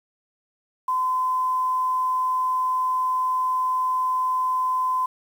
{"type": "tone with quantisation", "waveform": "sine", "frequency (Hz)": 1022, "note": "C6", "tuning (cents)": -41, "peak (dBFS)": -20, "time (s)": [0.88, 5.06], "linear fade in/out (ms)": 5, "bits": 8, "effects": []}